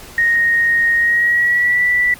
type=tone with pitch glide; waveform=sine; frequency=1864.7 to 1965.3 Hz; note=A#6 to B6; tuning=0 to -9 cents; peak=-11 dBFS; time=0.18-2.14 s; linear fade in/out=2 ms; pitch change=+91 cents; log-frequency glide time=0.95-1.83 s; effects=pink hiss -37 dBFS RMS until 2.19 s + Opus 48 kbps